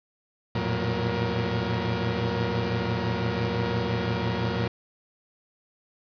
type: tone cluster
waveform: sawtooth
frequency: 85.7 / 112.6 / 118.5 / 184 / 473.2 Hz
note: F2 / A2 / A#2 / F#3 / A#4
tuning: -32 / +40 / +29 / -9 / +26 cents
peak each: -31 / -26 / -27 / -27 / -28 dBFS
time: 0.55-4.68 s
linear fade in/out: 5 ms
effects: resampled to 11025 Hz + 8-bit